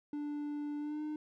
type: tone with pitch glide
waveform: triangle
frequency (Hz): 293.7 to 303.7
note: D4 to D#4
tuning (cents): 0 to -42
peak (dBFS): -34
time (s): 0.13-1.16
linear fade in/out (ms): 2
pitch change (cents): +58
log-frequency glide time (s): 0.78-1.02
effects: none